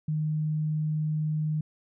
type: tone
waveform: sine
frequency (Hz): 154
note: D#3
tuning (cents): -17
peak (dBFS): -25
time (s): 0.08-1.61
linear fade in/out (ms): 5
effects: none